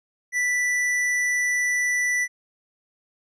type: tone with hard clipping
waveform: sine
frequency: 1974 Hz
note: B6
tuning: 1 cent flat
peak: -22 dBFS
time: 0.32-2.28 s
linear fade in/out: 50 ms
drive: 13 dB
effects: low-pass 11000 Hz 12 dB/octave